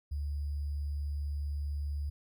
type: tone with sample-and-hold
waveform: sine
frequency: 72.3 Hz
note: D2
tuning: 27 cents flat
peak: -32 dBFS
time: 0.11-2.1 s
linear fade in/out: 10 ms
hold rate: 4900 Hz
effects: none